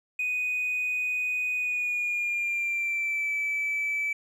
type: tone with pitch glide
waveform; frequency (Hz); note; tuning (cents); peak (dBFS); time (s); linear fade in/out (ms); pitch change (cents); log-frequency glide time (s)
triangle; 2489 to 2309; D#7 to D7; 0 to -30; -23; 0.19-4.13; 5; -130; 1.55-3.32
effects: tanh soft clip ceiling -22 dBFS